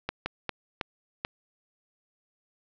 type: slowing click train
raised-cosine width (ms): 0.3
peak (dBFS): -13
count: 5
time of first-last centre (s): 0.09-1.249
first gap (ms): 170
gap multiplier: 1.37
effects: low-pass 5000 Hz 12 dB/octave